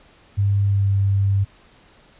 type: tone with pitch glide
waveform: sine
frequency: 100 to 98.68 Hz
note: G2 to G2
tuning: +35 to +12 cents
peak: -15 dBFS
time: 0.37-1.45 s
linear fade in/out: 20 ms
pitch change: -23 cents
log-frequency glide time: 0.66-0.89 s
effects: pink hiss -52 dBFS RMS until 2.19 s + resampled to 8000 Hz